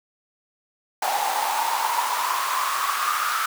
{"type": "noise with high-pass filter sweep", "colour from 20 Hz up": "pink", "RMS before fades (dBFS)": -24, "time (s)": [1.02, 3.46], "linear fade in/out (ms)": 5, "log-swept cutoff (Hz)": [780, 1300], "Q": 8.1, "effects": []}